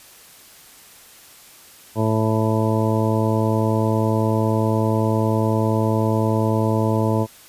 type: harmonic tone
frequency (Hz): 110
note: A2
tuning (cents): 0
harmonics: 1 / 2 / 3 / 4 / 5 / 6 / 8 / 9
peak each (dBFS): -20 / -23 / -25 / -26 / -27 / -28 / -29 / -30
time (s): 1.95-7.27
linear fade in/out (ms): 50
effects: white hiss -46 dBFS RMS until 7.48 s + resampled to 32000 Hz